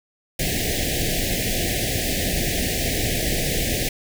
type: band-stop noise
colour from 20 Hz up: pink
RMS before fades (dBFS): -23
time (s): 0.39-3.89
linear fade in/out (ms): 5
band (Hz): 750 to 1700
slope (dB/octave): 96
effects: none